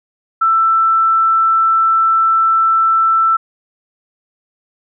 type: tone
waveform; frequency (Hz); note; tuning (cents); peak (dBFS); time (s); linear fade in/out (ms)
sine; 1330; E6; +15; -9; 0.41-3.37; 10
effects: none